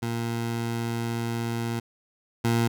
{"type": "tone pair in turn", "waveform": "20% pulse", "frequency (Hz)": [116.54, 116.54], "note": ["A#2", "A#2"], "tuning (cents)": [0, 0], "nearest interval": "unison", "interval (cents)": 0, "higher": "neither", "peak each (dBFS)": [-22, -16], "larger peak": "second", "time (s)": [[0.02, 1.8], [2.44, 2.68]], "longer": "first", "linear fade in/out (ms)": 10, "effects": []}